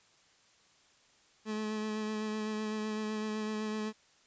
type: tone with vibrato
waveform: 30% pulse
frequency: 215 Hz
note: A3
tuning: 40 cents flat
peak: -31 dBFS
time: 1.45-3.93 s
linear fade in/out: 50 ms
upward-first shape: sine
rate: 7.9 Hz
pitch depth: 18 cents each way
effects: white hiss -65 dBFS RMS until 4.26 s + resampled to 16000 Hz